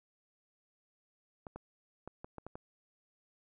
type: clicks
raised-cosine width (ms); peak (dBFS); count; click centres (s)
1; -30; 7; 1.468 / 1.56 / 2.076 / 2.245 / 2.383 / 2.466 / 2.555
effects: none